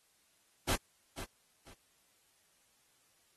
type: noise with echo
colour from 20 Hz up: pink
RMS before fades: -32 dBFS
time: 0.68-0.76 s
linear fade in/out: 10 ms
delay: 490 ms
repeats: 2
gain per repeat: -12 dB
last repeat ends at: 1.74 s
effects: white hiss -71 dBFS RMS until 3.36 s + AAC 32 kbps